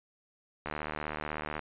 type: click train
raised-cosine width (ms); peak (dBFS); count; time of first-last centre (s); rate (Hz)
0.5; -20; 72; 0.66-1.593; 76.1
effects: resampled to 8000 Hz